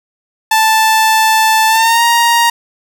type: tone with pitch glide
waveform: sawtooth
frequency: 880 to 937.7 Hz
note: A5 to A#5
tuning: 0 to +10 cents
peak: -4 dBFS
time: 0.51-2.5 s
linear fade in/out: 5 ms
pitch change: +110 cents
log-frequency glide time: 1.68-2.03 s
effects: none